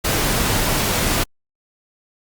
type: noise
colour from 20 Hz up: pink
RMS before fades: -19 dBFS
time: 0.04-1.24 s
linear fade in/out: 10 ms
effects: Opus 48 kbps